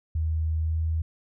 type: tone with pitch glide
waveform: sine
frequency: 79.5 to 80.38 Hz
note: D#2 to E2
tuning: +38 to -43 cents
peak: -23 dBFS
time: 0.15-1.02 s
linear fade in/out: 5 ms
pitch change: +19 cents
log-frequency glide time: 0.59-0.78 s
effects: none